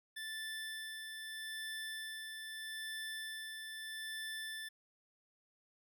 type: tone with tremolo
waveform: 25% pulse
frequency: 1760 Hz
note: A6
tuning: in tune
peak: -37 dBFS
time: 0.16-4.69 s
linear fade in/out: 10 ms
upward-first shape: sine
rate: 0.79 Hz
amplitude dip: 35%
effects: none